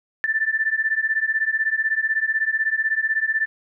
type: beating tone pair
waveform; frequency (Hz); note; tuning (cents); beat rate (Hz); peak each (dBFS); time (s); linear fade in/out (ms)
sine; 1760 / 1776; A6 / A6; 0 / +16; 16; -22 / -22; 0.24-3.46; 0
effects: none